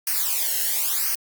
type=noise with flanger; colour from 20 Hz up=blue; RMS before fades=-23 dBFS; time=0.07-1.15 s; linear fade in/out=2 ms; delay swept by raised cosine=0.27 to 0.85 ms; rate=0.97 Hz; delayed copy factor=-0.85; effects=Opus 48 kbps